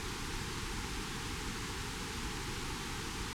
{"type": "band-stop noise", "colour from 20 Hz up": "pink", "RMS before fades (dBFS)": -39, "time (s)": [0, 3.33], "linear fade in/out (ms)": 0, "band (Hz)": [470, 790], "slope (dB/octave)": 96, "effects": ["low-pass 8000 Hz 12 dB/octave"]}